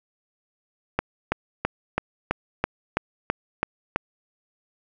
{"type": "click train", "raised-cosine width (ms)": 0.5, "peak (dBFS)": -6, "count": 10, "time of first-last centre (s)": [0.99, 3.96], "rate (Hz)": 3.03, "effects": []}